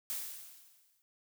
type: noise with exponential decay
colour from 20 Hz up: blue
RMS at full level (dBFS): -36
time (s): 0.1-1.02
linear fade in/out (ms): 0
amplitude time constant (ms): 200
effects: none